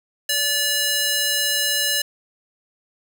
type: tone with high-pass filter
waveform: square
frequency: 578 Hz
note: D5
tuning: 28 cents flat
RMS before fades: -21 dBFS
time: 0.29-2.02 s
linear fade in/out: 5 ms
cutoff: 2600 Hz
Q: 0.74
effects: 8-bit